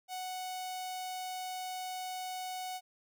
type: tone with notch filter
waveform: sawtooth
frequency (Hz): 740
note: F#5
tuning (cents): 0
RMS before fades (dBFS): -40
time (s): 0.08-2.81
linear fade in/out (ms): 50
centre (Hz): 1600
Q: 1.3
effects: none